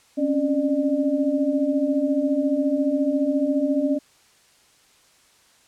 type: tone cluster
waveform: sine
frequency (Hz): 266.4 / 280.8 / 599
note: C4 / C#4 / D5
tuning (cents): +31 / +22 / +34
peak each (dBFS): -25 / -21 / -25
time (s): 0.17-3.99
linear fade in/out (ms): 20
effects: white hiss -57 dBFS RMS until 5.67 s + low-pass 9000 Hz 12 dB/octave